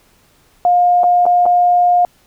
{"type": "tone with dropouts", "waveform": "sine", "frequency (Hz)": 710, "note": "F5", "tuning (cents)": 28, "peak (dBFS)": -8, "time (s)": [0.65, 2.05], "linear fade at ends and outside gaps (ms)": 1, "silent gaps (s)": [[1.034, 1.04], [1.255, 1.264], [1.456, 1.462]], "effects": ["pink hiss -53 dBFS RMS until 2.26 s"]}